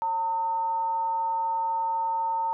sine tone with frequency modulation, 908 Hz, A#5, 46 cents flat, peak -24 dBFS, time 0.02-2.53 s, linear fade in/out 0 ms, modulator 360 Hz, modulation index 0.22, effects none

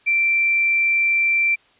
sine tone, 2349 Hz, D7, in tune, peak -15 dBFS, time 0.06-1.56 s, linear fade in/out 20 ms, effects white hiss -56 dBFS RMS until 1.79 s + resampled to 8000 Hz

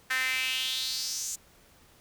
sawtooth tone with high-pass filter sweep, 258.9 Hz, C4, 18 cents flat, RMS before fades -31 dBFS, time 0.1-1.36 s, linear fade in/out 10 ms, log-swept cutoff 1700 to 7200 Hz, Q 4.2, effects pink hiss -59 dBFS RMS until 2 s

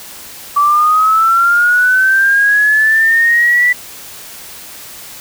sine linear sweep, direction up, 1150 to 1975.5 Hz, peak -7 dBFS, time 0.56-3.73 s, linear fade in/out 10 ms, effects white hiss -32 dBFS RMS until 5.2 s

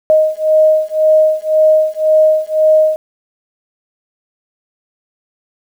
sine beating tone pair, 622.3 / 624.2 Hz, D#5 / D#5, 0 / +5 cents, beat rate 1.9 Hz, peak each -11 dBFS, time 0.1-2.96 s, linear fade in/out 0 ms, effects 7-bit

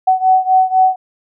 sine beating tone pair, 749 / 753 Hz, F#5 / F#5, +21 / +30 cents, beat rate 4 Hz, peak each -11 / -13 dBFS, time 0.07-0.96 s, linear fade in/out 10 ms, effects none

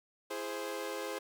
sawtooth chord, E augmented, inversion none, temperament equal with one note detuned, 333.5 / 415.3 / 523.3 Hz, E4 / G#4 / B#4, +20 / 0 / 0 cents, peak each -40 / -37 / -36 dBFS, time 0.3-1.19 s, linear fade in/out 10 ms, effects none

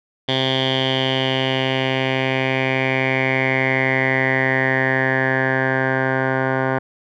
10% pulse tone with low-pass filter sweep, 131.8 Hz, C3, 13 cents sharp, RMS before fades -19 dBFS, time 0.28-6.79 s, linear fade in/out 10 ms, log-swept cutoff 3400 to 1400 Hz, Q 6.5, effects none

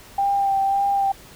sine tone with vibrato, 790 Hz, G5, 13 cents sharp, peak -17 dBFS, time 0.18-1.12 s, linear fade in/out 5 ms, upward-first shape sine, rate 1.8 Hz, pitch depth 20 cents each way, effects pink hiss -45 dBFS RMS until 1.35 s

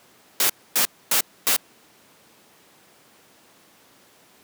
white noise bursts, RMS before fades -19 dBFS, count 4, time 0.4-1.564 s, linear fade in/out 2 ms, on 96 ms, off 260 ms, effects pink hiss -54 dBFS RMS until 4.43 s + high-pass 200 Hz 12 dB/octave

